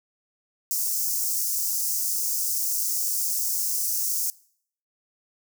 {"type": "high-pass noise", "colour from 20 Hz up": "white", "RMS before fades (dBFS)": -26, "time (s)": [0.71, 4.3], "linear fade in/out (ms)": 0, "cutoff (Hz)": 5200, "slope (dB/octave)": 48, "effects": ["noise-tail reverb RT60 0.6 s tail -22 dB re dry"]}